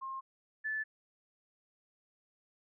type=tone pair in turn; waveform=sine; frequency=1066 / 1742.7 Hz; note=C6 / A6; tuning=+32 / -17 cents; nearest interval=major sixth; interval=851 cents; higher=second; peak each=-38 / -33 dBFS; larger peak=second; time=0.01-0.21 / 0.64-0.84 s; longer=neither; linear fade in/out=20 ms; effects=none